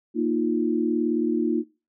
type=chord; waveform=sine; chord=Bb suspended fourth; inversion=none; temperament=just; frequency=233.1 / 310.8 / 349.6 Hz; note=Bb3 / Eb4 / F4; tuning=0 / -2 / +2 cents; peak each=-25 dBFS; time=0.14-1.64 s; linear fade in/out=50 ms; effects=noise-tail reverb RT60 0.3 s tail -21 dB re dry